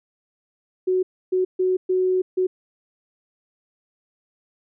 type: tone bursts at uneven times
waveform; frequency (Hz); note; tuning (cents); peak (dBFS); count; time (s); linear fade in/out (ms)
sine; 370.3; F#4; +1; -17; 5; 0.87-1.03 / 1.32-1.45 / 1.59-1.77 / 1.89-2.22 / 2.37-2.47; 10
effects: none